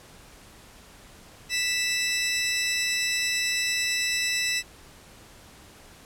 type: tone pair together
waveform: 20% pulse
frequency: 1975.5 / 2637 Hz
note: B6 / E7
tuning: 0 / 0 cents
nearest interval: perfect fourth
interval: 500 cents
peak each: -22 dBFS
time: 1.49-4.63 s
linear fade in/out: 50 ms
effects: pink hiss -50 dBFS RMS until 6.05 s + low-pass 12000 Hz 12 dB/octave